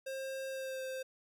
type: tone with pitch glide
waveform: square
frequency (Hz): 533 to 523.5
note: C5 to C5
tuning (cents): +32 to +1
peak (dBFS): -39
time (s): 0.06-1.03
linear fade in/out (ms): 10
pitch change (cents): -31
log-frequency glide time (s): 0.49-0.83
effects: none